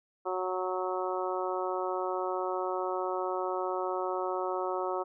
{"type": "harmonic tone", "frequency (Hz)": 184.6, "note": "F#3", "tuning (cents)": -4, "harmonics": [2, 3, 4, 5, 6, 7], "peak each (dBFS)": [-34, -36, -37, -38, -39, -39], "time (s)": [0.25, 5.04], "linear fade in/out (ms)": 20, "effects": []}